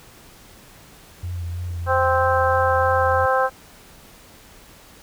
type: tone with vibrato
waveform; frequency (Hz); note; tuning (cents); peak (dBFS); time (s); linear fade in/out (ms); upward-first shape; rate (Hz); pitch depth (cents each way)
sine; 87.31; F2; 0; -25; 1.23-3.26; 5; sine; 3.1; 32
type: harmonic tone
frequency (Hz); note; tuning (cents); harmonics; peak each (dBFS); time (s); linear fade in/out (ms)
261.6; C4; 0; 2 / 3 / 4 / 5 / 6; -20 / -22 / -23 / -24 / -25; 1.86-3.5; 50
effects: pink hiss -47 dBFS RMS until 5.02 s